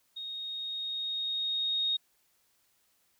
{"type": "tone with level ramp", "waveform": "sine", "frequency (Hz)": 3729, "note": "A#7", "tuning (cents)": 0, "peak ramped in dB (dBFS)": [-37, -26], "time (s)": [0.16, 1.97], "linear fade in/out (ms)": 10, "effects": ["white hiss -71 dBFS RMS until 3.19 s"]}